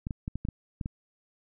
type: clicks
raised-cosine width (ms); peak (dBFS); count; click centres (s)
5; -20; 8; 0.069 / 0.108 / 0.279 / 0.356 / 0.451 / 0.487 / 0.812 / 0.859
effects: none